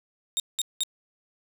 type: tone bursts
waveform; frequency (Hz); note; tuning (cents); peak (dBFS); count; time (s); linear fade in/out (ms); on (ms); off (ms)
25% pulse; 3700; A#7; -14; -20; 3; 0.37-0.834; 0; 28; 190
effects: none